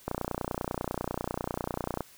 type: click train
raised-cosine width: 1 ms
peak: -16 dBFS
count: 59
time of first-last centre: 0.08-2.007 s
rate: 30.1 Hz
effects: white hiss -55 dBFS RMS until 2.17 s